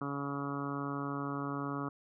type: harmonic tone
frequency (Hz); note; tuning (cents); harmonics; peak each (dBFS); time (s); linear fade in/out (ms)
141; C#3; +30; 1 / 2 / 3 / 4 / 5 / 6 / 7 / 8 / 9 / 10; -41 / -38 / -45 / -49 / -49 / -51 / -48 / -43 / -43 / -50; 0.01-1.89; 5
effects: none